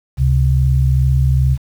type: tone pair together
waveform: sine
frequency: 69.3 / 131.73 Hz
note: C#2 / C3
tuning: 0 / +12 cents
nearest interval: major seventh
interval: 1112 cents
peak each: -13 dBFS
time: 0.17-1.58 s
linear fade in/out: 50 ms
effects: 7-bit